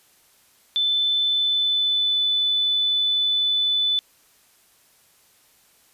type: tone with pitch glide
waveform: sine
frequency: 3520 to 3496 Hz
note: A7 to A7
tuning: 0 to -12 cents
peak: -18 dBFS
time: 0.76-3.99 s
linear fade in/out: 0 ms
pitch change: -12 cents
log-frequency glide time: 1.23-2.19 s
effects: white hiss -58 dBFS RMS until 5.93 s + resampled to 32000 Hz